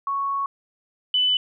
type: tone pair in turn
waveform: sine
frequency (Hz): 1108.7 / 2998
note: C#6 / F#7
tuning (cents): 0 / +22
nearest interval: octave + perfect fourth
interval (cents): 1722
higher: second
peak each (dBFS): -22 / -17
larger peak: second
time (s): 0.07-0.46 / 1.14-1.37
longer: first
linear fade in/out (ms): 2
effects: none